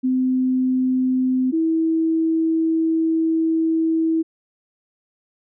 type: tone pair in turn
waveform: sine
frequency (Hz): 257.1 / 323.9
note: C4 / E4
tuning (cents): -30 / -30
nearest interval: major third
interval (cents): 400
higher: second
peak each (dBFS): -16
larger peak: neither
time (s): 0.03-1.52 / 1.52-4.23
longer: second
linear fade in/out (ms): 20
effects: none